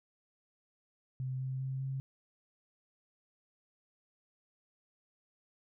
sine tone with pitch steps, 129.9 / 131.26 / 132.63 / 134.02 Hz, C3 / C3 / C3 / C3, -12 / +6 / +24 / +42 cents, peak -34 dBFS, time 1.2-2 s, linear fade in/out 0 ms, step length 200 ms, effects none

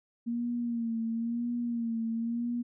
sine tone with vibrato, 233.1 Hz, A#3, in tune, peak -29 dBFS, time 0.26-2.63 s, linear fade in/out 20 ms, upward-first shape sine, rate 0.98 Hz, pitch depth 50 cents each way, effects none

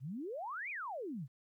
sine exponential two-way sweep, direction up then down, 116.9 to 2520 to 116.9 Hz, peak -39 dBFS, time 0-1.28 s, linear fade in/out 50 ms, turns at 0.7 s, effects 13-bit

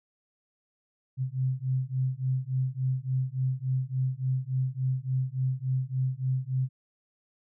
sine beating tone pair, 128.5 / 132 Hz, C3 / C3, -31 / +16 cents, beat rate 3.5 Hz, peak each -29 dBFS, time 1.17-6.69 s, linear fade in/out 50 ms, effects none

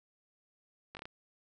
slowing click train, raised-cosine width 0.3 ms, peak -28 dBFS, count 5, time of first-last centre 0.95-1.055 s, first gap 19 ms, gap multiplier 1.22, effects none

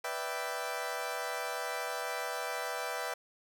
20% pulse chord, E minor seventh, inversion second, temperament equal, 493.9 / 587.3 / 659.3 / 784 Hz, B4 / D5 / E5 / G5, 0 / 0 / 0 / 0 cents, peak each -35 / -37 / -35 / -35 dBFS, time 0.04-3.14 s, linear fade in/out 5 ms, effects none

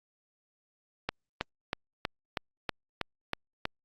click train, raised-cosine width 0.3 ms, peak -13 dBFS, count 9, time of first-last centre 1.09-3.654 s, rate 3.12 Hz, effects Opus 48 kbps

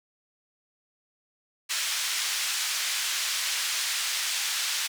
white band-pass noise, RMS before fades -29 dBFS, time 1.69-4.88 s, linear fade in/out 20 ms, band 1600 to 6400 Hz, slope 12 dB/octave, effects none

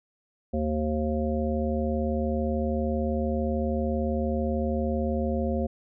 harmonic tone, 76.5 Hz, D#2, 29 cents flat, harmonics 1 / 3 / 5 / 7 / 9, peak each -29 / -28 / -34 / -31 / -36 dBFS, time 0.53-5.67 s, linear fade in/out 10 ms, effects none

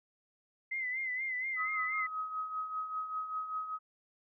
sine tone with vibrato, 2053 Hz, C7, 33 cents flat, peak -33 dBFS, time 0.71-2.07 s, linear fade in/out 10 ms, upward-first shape sine, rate 4.2 Hz, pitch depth 60 cents each way
sine tone with tremolo, 1267 Hz, D#6, 31 cents sharp, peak -32 dBFS, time 1.56-3.79 s, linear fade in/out 50 ms, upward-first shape triangle, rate 5.1 Hz, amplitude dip 65%
effects none

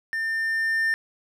triangle tone with level ramp, 1800 Hz, A6, 39 cents sharp, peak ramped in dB -23 to -18 dBFS, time 0.13-0.94 s, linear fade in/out 0 ms, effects none

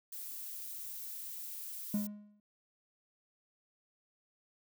violet noise, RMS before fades -44 dBFS, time 0.12-2.07 s, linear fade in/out 5 ms
triangle tone with exponential decay, 207.7 Hz, G#3, in tune, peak -26 dBFS, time 1.94-2.4 s, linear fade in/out 2 ms, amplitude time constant 100 ms
effects none

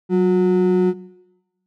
triangle ring-modulated tone, 274.4 Hz, C#4, 17 cents flat, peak -8 dBFS, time 0.09-0.94 s, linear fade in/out 50 ms, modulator 88 Hz, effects noise-tail reverb RT60 1.0 s tail -20 dB re dry

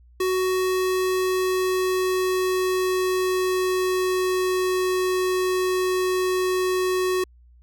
square tone with pitch glide, 371.7 to 369.3 Hz, F#4 to F#4, +8 to -3 cents, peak -21 dBFS, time 0.2-7.24 s, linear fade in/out 5 ms, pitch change -11 cents, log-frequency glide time 1.23-5.02 s, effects added 60 Hz sine -49 dBFS peak until 7.62 s

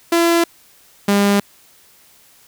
sawtooth tone pair in turn, 338.2 / 201.6 Hz, E4 / G3, +44 / +49 cents, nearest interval major sixth, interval 895 cents, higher first, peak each -8 dBFS, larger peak neither, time 0.12-0.44 / 1.08-1.4 s, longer neither, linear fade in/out 5 ms, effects white hiss -50 dBFS RMS until 2.47 s

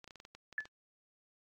clicks, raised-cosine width 0.2 ms, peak -34 dBFS, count 10, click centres 0.043 / 0.077 / 0.108 / 0.157 / 0.201 / 0.251 / 0.35 / 0.527 / 0.605 / 0.655 s
sine tone with exponential decay, 1729 Hz, A6, 31 cents flat, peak -29 dBFS, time 0.58-0.67 s, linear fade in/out 1 ms, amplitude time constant 19 ms
effects AAC 48 kbps

